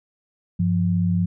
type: tone pair together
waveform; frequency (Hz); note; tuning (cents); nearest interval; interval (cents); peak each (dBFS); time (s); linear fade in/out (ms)
sine; 98 / 174.61; G2 / F3; 0 / 0; minor seventh; 1000; -22 / -19; 0.59-1.26; 10
effects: none